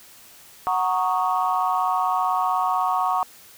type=chord; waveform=sine; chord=D# minor seventh; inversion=first; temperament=equal; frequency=740 / 932.3 / 1108.7 / 1244.5 Hz; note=F#5 / A#5 / C#6 / D#6; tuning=0 / 0 / 0 / 0 cents; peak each=-23 / -25 / -23 / -29 dBFS; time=0.67-3.23 s; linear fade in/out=0 ms; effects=tanh soft clip ceiling -10 dBFS + white hiss -48 dBFS RMS until 3.57 s